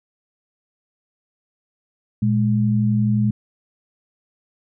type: tone pair together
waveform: sine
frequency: 117.3 / 209 Hz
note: A#2 / G#3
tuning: +11 / +11 cents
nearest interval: minor seventh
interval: 1000 cents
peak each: -18 dBFS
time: 2.22-3.31 s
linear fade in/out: 5 ms
effects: none